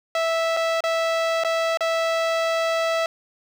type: tone with dropouts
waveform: sawtooth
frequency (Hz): 657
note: E5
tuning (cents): -6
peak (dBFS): -16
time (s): 0.15-3.06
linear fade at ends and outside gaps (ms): 2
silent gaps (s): 0.567-0.57 / 0.806-0.838 / 1.437-1.447 / 1.773-1.807
effects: low-pass 5000 Hz 12 dB/octave + 8-bit